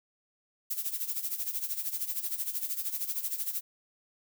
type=noise with tremolo; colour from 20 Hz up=violet; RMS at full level=-31 dBFS; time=0.7-3.61 s; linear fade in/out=10 ms; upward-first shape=sine; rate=13 Hz; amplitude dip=75%; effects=none